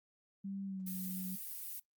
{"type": "tone with pitch glide", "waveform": "sine", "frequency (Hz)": [196, 186.5], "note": ["G3", "F#3"], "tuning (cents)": [0, 14], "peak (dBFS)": -39, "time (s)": [0.44, 1.36], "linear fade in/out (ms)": 10, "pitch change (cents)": -86, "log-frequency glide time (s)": [0.65, 0.85]}
{"type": "noise", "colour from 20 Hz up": "violet", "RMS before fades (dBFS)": -44, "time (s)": [0.86, 1.8], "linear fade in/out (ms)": 10}
{"effects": ["noise-tail reverb RT60 0.1 s tail -17 dB re dry", "Opus 48 kbps"]}